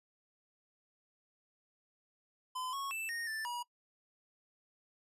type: tone with pitch steps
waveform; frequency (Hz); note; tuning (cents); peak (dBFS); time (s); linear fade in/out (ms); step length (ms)
square; 1019 / 1102 / 2649 / 1853 / 1765 / 963; C6 / C#6 / E7 / A#6 / A6 / B5; -46 / -11 / +8 / -11 / +5 / -44; -38; 2.55-3.63; 10; 180
effects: noise-tail reverb RT60 0.1 s tail -23 dB re dry + resampled to 32000 Hz